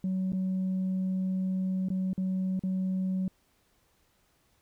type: tone with dropouts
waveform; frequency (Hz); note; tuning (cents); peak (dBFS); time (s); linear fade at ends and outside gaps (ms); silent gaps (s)
sine; 187.4; F#3; +22; -25; 0.04-3.28; 2; 0.321-0.331 / 1.886-1.902 / 2.132-2.178 / 2.594-2.636
effects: tanh soft clip ceiling -25 dBFS + pink hiss -69 dBFS RMS until 4.61 s